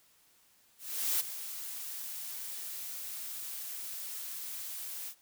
blue noise with ADSR envelope, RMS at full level -29 dBFS, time 0.78-5.15 s, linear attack 420 ms, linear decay 15 ms, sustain -12 dB, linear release 74 ms, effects white hiss -66 dBFS RMS until 5.21 s

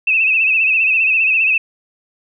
sine tone with vibrato, 2602 Hz, E7, 23 cents flat, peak -11 dBFS, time 0.07-1.58 s, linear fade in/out 5 ms, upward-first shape sine, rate 15 Hz, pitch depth 66 cents each way, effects none

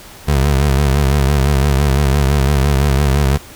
25% pulse tone with vibrato, 69.9 Hz, C#2, 15 cents sharp, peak -7 dBFS, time 0.27-3.38 s, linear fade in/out 20 ms, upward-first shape sine, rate 5.9 Hz, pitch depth 99 cents each way, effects pink hiss -37 dBFS RMS until 3.55 s

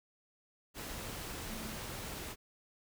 sine tone in noise, 220 Hz, A3, in tune, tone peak -45 dBFS, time 1.47-1.8 s, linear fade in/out 50 ms, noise pink, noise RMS -43 dBFS, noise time 0.74-2.36 s, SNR -5 dB, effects none

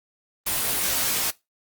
white noise with comb filter, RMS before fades -24 dBFS, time 0.46-1.31 s, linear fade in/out 10 ms, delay 18 ms, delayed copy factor -0.9, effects noise-tail reverb RT60 0.2 s tail -20 dB re dry + Opus 24 kbps

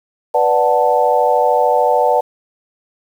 sine chord, B minor seventh, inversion none, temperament equal, 493.9 / 587.3 / 740 / 880 Hz, B4 / D5 / F#5 / A5, 0 / 0 / 0 / 0 cents, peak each -16 dBFS, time 0.34-2.21 s, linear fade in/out 10 ms, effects 7-bit

